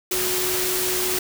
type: tone in noise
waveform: sine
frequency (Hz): 367.1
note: F#4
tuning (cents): -14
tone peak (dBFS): -27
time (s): 0.11-1.19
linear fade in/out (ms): 5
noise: white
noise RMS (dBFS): -24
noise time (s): 0.11-1.19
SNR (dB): -6
effects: none